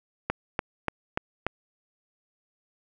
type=click train; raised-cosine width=0.5 ms; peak=-10 dBFS; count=5; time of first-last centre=0.3-1.466 s; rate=3.43 Hz; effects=none